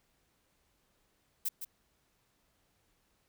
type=noise with echo; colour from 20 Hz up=violet; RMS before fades=-32 dBFS; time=1.45-1.49 s; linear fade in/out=10 ms; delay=160 ms; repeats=1; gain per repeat=-8 dB; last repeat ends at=1.65 s; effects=pink hiss -74 dBFS RMS until 3.28 s